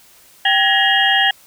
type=tone cluster; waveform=sine; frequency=783 / 1680 / 1887 / 2855 / 3226 Hz; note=G5 / G#6 / A#6 / F7 / G7; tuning=-2 / +19 / +21 / +37 / +49 cents; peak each=-18 dBFS; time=0.45-1.31 s; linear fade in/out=5 ms; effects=white hiss -48 dBFS RMS until 1.46 s